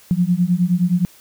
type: beating tone pair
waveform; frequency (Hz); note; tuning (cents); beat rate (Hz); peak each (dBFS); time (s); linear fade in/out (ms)
sine; 172.8 / 182.4; F3 / F#3; -18 / -24; 9.6; -17; 0.11-1.05; 0
effects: white hiss -48 dBFS RMS until 1.2 s